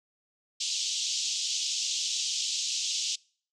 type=band-pass noise; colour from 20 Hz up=white; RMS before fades=-31 dBFS; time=0.6-3.16 s; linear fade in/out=10 ms; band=2900 to 7100 Hz; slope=48 dB/octave; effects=noise-tail reverb RT60 0.5 s tail -26 dB re dry